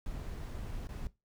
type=noise with dropouts; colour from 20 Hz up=brown; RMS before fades=-40 dBFS; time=0.06-1.07 s; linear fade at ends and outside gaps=1 ms; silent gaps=0.872-0.89 s; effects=noise-tail reverb RT60 0.2 s tail -17 dB re dry